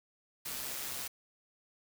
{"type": "noise with amplitude modulation", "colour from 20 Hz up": "white", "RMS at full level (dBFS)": -38, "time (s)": [0.45, 1.08], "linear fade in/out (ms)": 10, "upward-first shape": "sine", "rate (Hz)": 134, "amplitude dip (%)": 35, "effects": []}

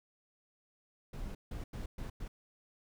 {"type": "noise bursts at uneven times", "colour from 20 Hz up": "brown", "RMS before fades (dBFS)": -41, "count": 5, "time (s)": [[1.13, 1.35], [1.51, 1.64], [1.73, 1.86], [1.98, 2.1], [2.2, 2.28]], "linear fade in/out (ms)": 5, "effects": []}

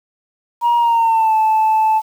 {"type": "tone with pitch glide", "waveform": "sine", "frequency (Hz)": [948, 874.4], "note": ["A#5", "A5"], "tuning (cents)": [29, -11], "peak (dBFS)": -9, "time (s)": [0.61, 2.02], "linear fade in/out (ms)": 50, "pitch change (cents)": -140, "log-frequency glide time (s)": [0.78, 1.34], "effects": ["tanh soft clip ceiling -9 dBFS", "7-bit"]}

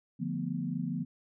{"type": "chord", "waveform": "sine", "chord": "B half-diminished seventh", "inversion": "first", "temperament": "equal with one note detuned", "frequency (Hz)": [146.83, 174.61, 222.4, 246.9], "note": ["D3", "F3", "A3", "B3"], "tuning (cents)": [0, 0, 19, 0], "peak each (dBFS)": [-38, -35, -39, -36], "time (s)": [0.19, 1.05], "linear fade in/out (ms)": 20, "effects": []}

